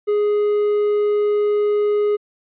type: tone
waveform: triangle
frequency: 415.8 Hz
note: G#4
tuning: 2 cents sharp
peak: -13 dBFS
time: 0.07-2.17 s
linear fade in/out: 20 ms
effects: resampled to 8000 Hz